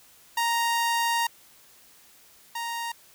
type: tone pair in turn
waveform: sawtooth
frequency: 932.3 / 932.3 Hz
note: A#5 / A#5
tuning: 0 / 0 cents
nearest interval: unison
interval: 0 cents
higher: neither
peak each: -19 / -26 dBFS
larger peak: first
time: 0.37-1.27 / 2.55-2.92 s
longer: first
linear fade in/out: 5 ms
effects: white hiss -55 dBFS RMS until 3.14 s